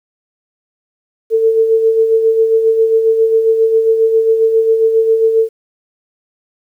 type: tone with tremolo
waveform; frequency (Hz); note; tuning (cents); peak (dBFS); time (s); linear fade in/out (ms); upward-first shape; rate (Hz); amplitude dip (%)
sine; 447.7; A4; +30; -6; 1.3-5.49; 50; sine; 7.4; 50
effects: 8-bit